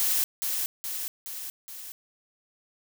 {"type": "noise with echo", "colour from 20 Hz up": "blue", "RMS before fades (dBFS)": -25, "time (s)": [0, 0.24], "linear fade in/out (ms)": 0, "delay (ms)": 420, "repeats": 4, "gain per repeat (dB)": -4, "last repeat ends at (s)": 1.92, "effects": []}